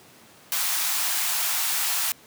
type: high-pass noise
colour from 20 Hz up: white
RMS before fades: -25 dBFS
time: 0.52-2.12 s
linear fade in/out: 0 ms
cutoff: 710 Hz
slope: 48 dB/octave
effects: pink hiss -51 dBFS RMS until 2.26 s + high-pass 150 Hz 12 dB/octave